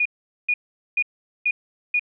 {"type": "tone bursts", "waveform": "sine", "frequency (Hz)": 2450, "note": "D#7", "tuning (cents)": -27, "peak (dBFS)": -17, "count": 5, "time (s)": [0, 1.995], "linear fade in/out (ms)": 5, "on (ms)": 55, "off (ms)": 430, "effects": []}